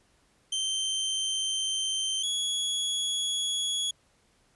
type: tone pair in turn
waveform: sawtooth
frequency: 3122 / 3355 Hz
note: G7 / G#7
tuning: -8 / +17 cents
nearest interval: minor second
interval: 125 cents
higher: second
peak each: -24 dBFS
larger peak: neither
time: 0.52-2.23 / 2.23-3.91 s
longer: first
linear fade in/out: 5 ms
effects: pink hiss -66 dBFS RMS until 4.55 s + resampled to 24000 Hz